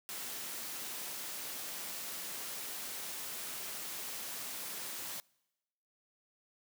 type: noise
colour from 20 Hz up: white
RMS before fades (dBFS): -42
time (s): 0.09-5.2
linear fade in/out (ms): 0
effects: noise-tail reverb RT60 1.0 s tail -26 dB re dry + high-pass 150 Hz 12 dB/octave